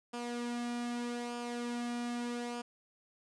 sawtooth tone with flanger, 240.1 Hz, B3, 49 cents flat, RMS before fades -38 dBFS, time 0.13-2.62 s, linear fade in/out 10 ms, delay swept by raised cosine 0.5 to 2.3 ms, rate 0.81 Hz, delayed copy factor -0.5, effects resampled to 22050 Hz + 10-bit

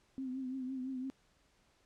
sine tone with vibrato, 260.1 Hz, C4, 10 cents flat, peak -37 dBFS, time 0.18-1.1 s, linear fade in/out 0 ms, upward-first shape triangle, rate 5.9 Hz, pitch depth 63 cents each way, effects pink hiss -71 dBFS RMS until 1.85 s + low-pass 8000 Hz 12 dB/octave

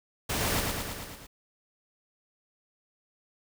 pink noise with echo, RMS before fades -30 dBFS, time 0.29-0.61 s, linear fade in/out 10 ms, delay 110 ms, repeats 6, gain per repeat -3 dB, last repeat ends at 1.27 s, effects none

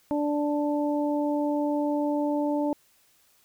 harmonic tone, 293.4 Hz, D4, 2 cents flat, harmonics 1 / 2 / 3, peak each -25 / -29 / -33 dBFS, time 0.11-2.73 s, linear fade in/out 0 ms, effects white hiss -63 dBFS RMS until 3.44 s

